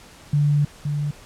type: tone pair in turn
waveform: sine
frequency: 146.1 / 146.63 Hz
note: D3 / D3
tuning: -9 / -2 cents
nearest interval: unison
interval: 7 cents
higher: second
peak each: -15 / -21 dBFS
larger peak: first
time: 0.33-0.65 / 0.85-1.11 s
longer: first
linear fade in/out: 5 ms
effects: pink hiss -46 dBFS RMS until 1.25 s + low-pass 10000 Hz 12 dB/octave